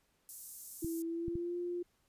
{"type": "high-pass noise", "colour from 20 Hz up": "white", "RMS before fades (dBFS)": -47, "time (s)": [0.29, 1.02], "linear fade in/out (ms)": 0, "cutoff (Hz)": 6700, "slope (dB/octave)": 24}
{"type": "tone with pitch glide", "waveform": "sine", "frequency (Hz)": [329.6, 351.2], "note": ["E4", "F4"], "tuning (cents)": [0, 10], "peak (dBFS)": -35, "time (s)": [0.82, 1.83], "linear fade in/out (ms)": 10, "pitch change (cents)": 110, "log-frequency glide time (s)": [1.02, 1.57]}
{"type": "clicks", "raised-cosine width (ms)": 5, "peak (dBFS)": -29, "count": 3, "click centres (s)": [0.846, 1.282, 1.355]}
{"effects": ["pink hiss -75 dBFS RMS until 2.08 s", "resampled to 32000 Hz"]}